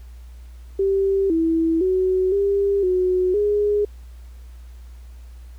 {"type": "tone with pitch steps", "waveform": "sine", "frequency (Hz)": [390.3, 327, 372.8, 399.1, 367, 413.6], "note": ["G4", "E4", "F#4", "G4", "F#4", "G#4"], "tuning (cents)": [-8, -14, 13, 31, -14, -7], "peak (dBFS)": -16, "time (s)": [0.79, 3.85], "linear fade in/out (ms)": 5, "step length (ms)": 510, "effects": ["added 60 Hz sine -37 dBFS peak until 5.58 s", "pink hiss -57 dBFS RMS until 5.58 s"]}